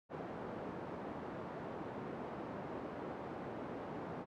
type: band-pass noise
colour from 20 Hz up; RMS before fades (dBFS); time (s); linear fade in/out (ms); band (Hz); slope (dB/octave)
pink; -45; 0.09-4.26; 50; 190 to 940; 12
effects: none